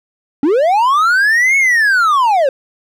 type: linear two-way sweep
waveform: triangle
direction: up then down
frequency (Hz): 261.6 to 2217 to 511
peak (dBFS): -7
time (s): 0.43-2.49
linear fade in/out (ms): 2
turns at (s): 1.57
effects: none